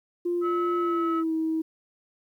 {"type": "tone with pitch glide", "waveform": "sine", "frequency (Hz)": [349.2, 320.2], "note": ["F4", "D#4"], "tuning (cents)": [0, 50], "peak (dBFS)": -23, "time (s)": [0.25, 1.62], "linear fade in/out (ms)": 10, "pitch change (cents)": -150, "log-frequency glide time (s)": [0.78, 1.34]}
{"type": "tone", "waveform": "sine", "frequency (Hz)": 1293, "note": "E6", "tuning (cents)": -34, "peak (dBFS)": -26, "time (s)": [0.41, 1.24], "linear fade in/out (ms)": 50}
{"effects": ["tanh soft clip ceiling -18 dBFS", "10-bit"]}